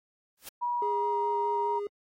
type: noise with exponential growth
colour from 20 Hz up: white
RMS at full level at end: -37 dBFS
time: 0.37-0.49 s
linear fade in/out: 5 ms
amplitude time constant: 26 ms
type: tone with pitch glide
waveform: sine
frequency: 965 to 944 Hz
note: B5 to A#5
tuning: -40 to +22 cents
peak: -27 dBFS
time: 0.61-1.8 s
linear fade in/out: 20 ms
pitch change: -38 cents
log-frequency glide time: 0.71-1.25 s
type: tone with vibrato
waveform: triangle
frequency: 411.4 Hz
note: G#4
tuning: 16 cents flat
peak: -29 dBFS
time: 0.82-1.87 s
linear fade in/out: 2 ms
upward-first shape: square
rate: 4.8 Hz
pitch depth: 10 cents each way
effects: AAC 48 kbps